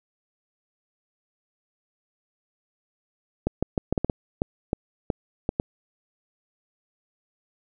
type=clicks; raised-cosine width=2 ms; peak=-9 dBFS; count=12; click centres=3.47 / 3.626 / 3.778 / 3.926 / 3.978 / 4.046 / 4.098 / 4.419 / 4.731 / 5.102 / 5.491 / 5.599 s; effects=none

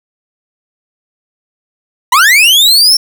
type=linear sweep; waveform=40% pulse; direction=up; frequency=932.3 to 5510 Hz; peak=-3 dBFS; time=2.12-2.97 s; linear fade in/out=5 ms; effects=none

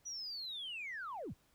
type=linear sweep; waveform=sine; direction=down; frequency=5920 to 33.8 Hz; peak=-40 dBFS; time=0.05-1.34 s; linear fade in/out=20 ms; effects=tanh soft clip ceiling -37 dBFS + pink hiss -72 dBFS RMS until 1.54 s

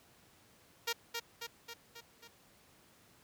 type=tone with echo; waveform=5% pulse; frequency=466.2 Hz; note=A#4; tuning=in tune; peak=-21 dBFS; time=0.87-0.93 s; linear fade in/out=10 ms; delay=270 ms; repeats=5; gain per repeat=-4 dB; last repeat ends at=2.28 s; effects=pink hiss -64 dBFS RMS until 3.23 s + high-pass 80 Hz 12 dB/octave

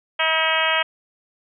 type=harmonic tone; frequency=320.1 Hz; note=D#4; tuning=49 cents sharp; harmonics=2 / 3 / 4 / 5 / 6 / 7 / 8 / 9 / 10; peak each=-26 / -26 / -26 / -26 / -26 / -26 / -26 / -26 / -26 dBFS; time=0.19-0.83 s; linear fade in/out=10 ms; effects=none

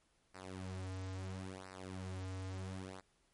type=tone with flanger; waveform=sawtooth; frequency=93.9 Hz; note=F#2; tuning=26 cents sharp; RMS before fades=-45 dBFS; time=0.34-3.01 s; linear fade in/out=10 ms; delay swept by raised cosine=0.29 to 5.59 ms; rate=0.74 Hz; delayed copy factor=-0.9; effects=pink hiss -75 dBFS RMS until 3.33 s + MP3 48 kbps

